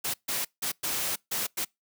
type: noise bursts at uneven times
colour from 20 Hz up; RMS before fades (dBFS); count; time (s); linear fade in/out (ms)
white; -30; 6; 0.04-0.14 / 0.28-0.45 / 0.62-0.72 / 0.83-1.16 / 1.31-1.47 / 1.57-1.65; 10
effects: noise-tail reverb RT60 0.2 s tail -26 dB re dry + high-pass 100 Hz 12 dB/octave